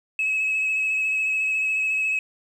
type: tone with vibrato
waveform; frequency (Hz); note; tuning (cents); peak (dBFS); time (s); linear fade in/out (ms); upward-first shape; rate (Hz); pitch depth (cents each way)
sine; 2575; E7; -41; -19; 0.19-2.19; 2; sine; 14; 20
effects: tanh soft clip ceiling -18 dBFS + 9-bit